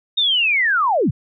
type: linear sweep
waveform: sine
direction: down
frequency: 3729 to 83.8 Hz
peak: -14 dBFS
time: 0.17-1.11 s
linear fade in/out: 10 ms
effects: none